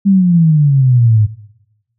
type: exponential sweep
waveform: sine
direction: down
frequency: 201.2 to 103.83 Hz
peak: -6 dBFS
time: 0.05-1.27 s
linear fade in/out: 20 ms
effects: noise-tail reverb RT60 1.0 s tail -20 dB re dry